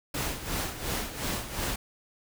pink noise with tremolo, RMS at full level -30 dBFS, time 0.14-1.76 s, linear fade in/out 5 ms, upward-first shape sine, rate 2.8 Hz, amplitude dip 70%, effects none

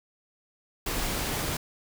pink noise, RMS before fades -30 dBFS, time 0.86-1.57 s, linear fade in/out 5 ms, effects none

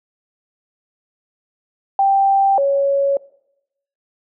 sine tone pair in turn, 785 / 556.2 Hz, G5 / C#5, +2 / +6 cents, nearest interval tritone, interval 596 cents, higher first, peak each -11 / -13 dBFS, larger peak first, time 1.99-2.58 / 2.58-3.17 s, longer neither, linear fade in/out 2 ms, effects noise-tail reverb RT60 0.8 s tail -21 dB re dry

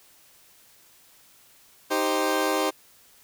20% pulse chord, C minor, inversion first, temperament equal, 311.1 / 392 / 523.3 Hz, Eb4 / G4 / C5, 0 / 0 / 0 cents, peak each -22 dBFS, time 1.9-2.71 s, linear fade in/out 20 ms, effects white hiss -56 dBFS RMS until 3.23 s

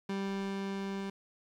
30% pulse tone with level ramp, 196 Hz, G3, in tune, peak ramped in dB -30 to -33 dBFS, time 0.09-1.1 s, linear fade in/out 5 ms, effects low-pass 5000 Hz 12 dB/octave + 10-bit

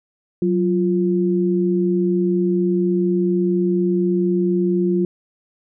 sine tone pair together, 184.98 / 349.2 Hz, F#3 / F4, 0 / 0 cents, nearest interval major seventh, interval 1100 cents, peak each -18 dBFS, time 0.42-5.05 s, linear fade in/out 2 ms, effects none

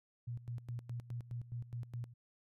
sine tone with tremolo, 119.6 Hz, A#2, 45 cents sharp, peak -38 dBFS, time 0.27-2.14 s, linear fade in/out 10 ms, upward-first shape square, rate 4.8 Hz, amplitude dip 80%, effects MP3 64 kbps

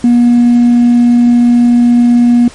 triangle tone with hard clipping, 240.1 Hz, B3, 49 cents flat, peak -3 dBFS, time 0.04-2.48 s, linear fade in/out 2 ms, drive 2 dB, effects pink hiss -34 dBFS RMS until 2.54 s + MP3 48 kbps

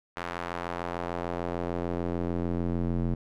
square tone with band-pass filter sweep, 43.35 Hz, F1, 12 cents flat, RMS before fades -31 dBFS, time 0.16-3.15 s, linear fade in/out 10 ms, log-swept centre 1400 to 190 Hz, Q 0.95, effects none

